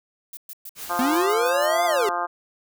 violet noise bursts, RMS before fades -37 dBFS, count 9, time 0.33-1.659 s, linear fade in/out 2 ms, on 41 ms, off 120 ms
white noise, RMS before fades -37 dBFS, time 0.75-1.27 s, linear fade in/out 50 ms
harmonic tone, 174.9 Hz, F3, 3 cents sharp, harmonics 2 / 3 / 4 / 5 / 6 / 7 / 8 / 9, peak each -37 / -36 / -28 / -30 / -30 / -28 / -36 / -36 dBFS, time 0.89-2.27 s, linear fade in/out 20 ms
square linear two-way sweep, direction up then down, 239.8 to 710 to 381.4 Hz, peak -21 dBFS, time 0.99-2.09 s, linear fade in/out 2 ms, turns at 1.85 s
effects none

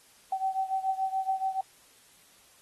sine beating tone pair, 764 / 771 Hz, G5 / G5, -45 / -29 cents, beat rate 7 Hz, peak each -29 / -32 dBFS, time 0.32-1.61 s, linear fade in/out 5 ms, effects white hiss -59 dBFS RMS until 2.61 s + AAC 32 kbps

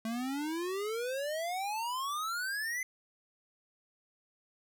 square exponential sweep, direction up, 220 to 2061 Hz, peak -34 dBFS, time 0.05-2.83 s, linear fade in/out 2 ms, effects none

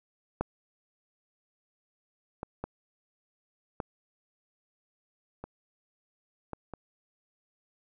clicks, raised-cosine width 1 ms, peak -14 / -21 / -20 / -18 / -25 / -22 / -25 dBFS, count 7, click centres 0.41 / 2.431 / 2.64 / 3.802 / 5.44 / 6.533 / 6.737 s, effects none

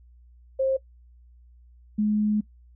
sine tone pair in turn, 532 / 211.1 Hz, C5 / G#3, +29 / +29 cents, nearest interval octave + major third, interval 1600 cents, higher first, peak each -20 dBFS, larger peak neither, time 0.59-0.77 / 1.98-2.41 s, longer second, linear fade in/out 10 ms, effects noise-tail reverb RT60 0.1 s tail -20 dB re dry + added 60 Hz sine -50 dBFS peak until 2.75 s

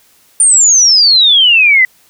sine exponential sweep, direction down, 9180 to 1975.5 Hz, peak -4 dBFS, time 0.4-1.85 s, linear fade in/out 2 ms, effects white hiss -49 dBFS RMS until 2.09 s

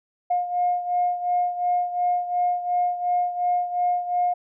sine beating tone pair, 712 / 714.8 Hz, F5 / F5, +33 / +40 cents, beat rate 2.8 Hz, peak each -21 / -26 dBFS, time 0.3-4.34 s, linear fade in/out 10 ms, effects tanh soft clip ceiling -13 dBFS

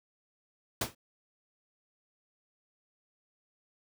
pink noise with exponential decay, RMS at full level -25 dBFS, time 0.81-0.95 s, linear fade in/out 5 ms, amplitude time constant 29 ms, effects high-pass 80 Hz 12 dB/octave

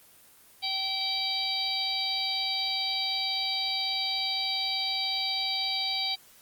harmonic tone with a mistuned harmonic, 772 Hz, G5, 27 cents flat, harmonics 1 / 3 / 4 / 5 / 6, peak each -37 / -37 / -37 / -31 / -31 dBFS, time 0.62-6.16 s, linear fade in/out 20 ms, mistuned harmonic 4, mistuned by +28 cents, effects white hiss -56 dBFS RMS until 6.41 s + Opus 24 kbps

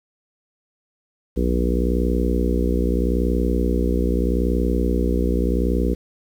harmonic tone, 60.8 Hz, B1, 26 cents flat, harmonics 1 / 3 / 4 / 5 / 6 / 7 / 8, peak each -20 / -25 / -26 / -27 / -28 / -28 / -29 dBFS, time 1.36-5.95 s, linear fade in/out 20 ms, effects 8-bit

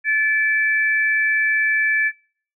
sine tone pair together, 1735.1 / 2319 Hz, A6 / D7, -25 / -22 cents, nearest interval perfect fourth, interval 503 cents, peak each -17 / -20 dBFS, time 0.04-2.12 s, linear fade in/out 50 ms, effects noise-tail reverb RT60 0.5 s tail -23 dB re dry

